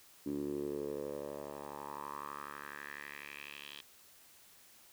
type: tone with band-pass filter sweep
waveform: 10% pulse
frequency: 72 Hz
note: D2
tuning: 34 cents flat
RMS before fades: -43 dBFS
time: 0.26-3.81 s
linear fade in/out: 5 ms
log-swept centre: 290 to 3300 Hz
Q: 4
effects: white hiss -61 dBFS RMS until 4.92 s